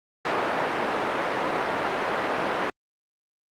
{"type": "band-pass noise", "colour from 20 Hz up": "pink", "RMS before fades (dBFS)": -26, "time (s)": [0.25, 2.7], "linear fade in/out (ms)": 2, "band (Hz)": [400, 1700], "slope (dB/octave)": 12, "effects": ["Opus 48 kbps"]}